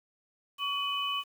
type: tone cluster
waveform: sine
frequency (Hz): 1130 / 2512 / 2994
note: C#6 / D#7 / F#7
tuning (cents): +33 / +16 / +20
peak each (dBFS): -33 / -38 / -32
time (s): 0.58-1.24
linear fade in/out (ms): 50
effects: 9-bit